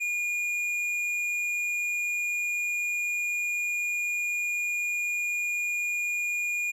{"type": "tone with tanh clipping", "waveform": "sine", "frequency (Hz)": 2432, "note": "D#7", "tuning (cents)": -40, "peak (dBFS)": -28, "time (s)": [0, 6.72], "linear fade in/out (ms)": 20, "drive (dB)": 9, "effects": []}